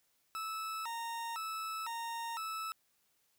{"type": "tone with vibrato", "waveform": "40% pulse", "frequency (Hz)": 1100, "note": "C#6", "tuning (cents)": -14, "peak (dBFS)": -37, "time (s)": [0.35, 2.72], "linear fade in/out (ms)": 0, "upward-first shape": "square", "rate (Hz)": 0.99, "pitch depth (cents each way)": 300, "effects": ["white hiss -75 dBFS RMS until 3.38 s"]}